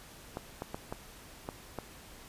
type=clicks; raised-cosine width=1 ms; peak=-22 dBFS; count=6; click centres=0.371 / 0.621 / 0.745 / 0.925 / 1.489 / 1.787 s; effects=pink hiss -52 dBFS RMS until 2.28 s + resampled to 32000 Hz